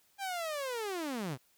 sawtooth linear sweep, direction down, 806 to 114.6 Hz, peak -31 dBFS, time 0.18-1.38 s, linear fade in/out 50 ms, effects white hiss -69 dBFS RMS until 1.57 s

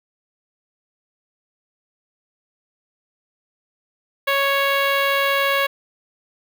10% pulse tone with notch filter, 554.4 Hz, C#5, in tune, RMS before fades -19 dBFS, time 4.27-5.67 s, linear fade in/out 10 ms, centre 7900 Hz, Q 0.7, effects none

